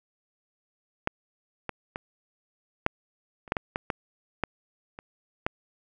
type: clicks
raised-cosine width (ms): 0.5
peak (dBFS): -9 / -16 / -18 / -6 / -30 / -8 / -12 / -13 / -12 / -10 / -25 / -10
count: 12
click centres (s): 1.074 / 1.693 / 1.959 / 2.864 / 3.478 / 3.521 / 3.568 / 3.759 / 3.902 / 4.437 / 4.989 / 5.465
effects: none